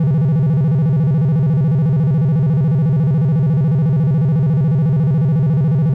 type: tone with vibrato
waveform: triangle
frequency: 146.83 Hz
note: D3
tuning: in tune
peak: -9 dBFS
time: 0-5.94 s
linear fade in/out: 5 ms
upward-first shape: square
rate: 14 Hz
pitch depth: 200 cents each way
effects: none